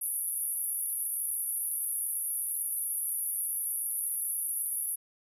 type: band-pass noise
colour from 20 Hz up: white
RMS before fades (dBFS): -33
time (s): 0.01-4.96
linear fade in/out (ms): 10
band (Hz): 10000 to 12000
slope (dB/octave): 96
effects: none